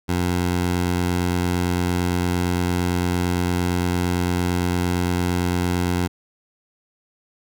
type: tone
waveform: 15% pulse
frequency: 88.8 Hz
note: F2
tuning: 29 cents sharp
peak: -13 dBFS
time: 0.08-6.08 s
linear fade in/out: 20 ms
effects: none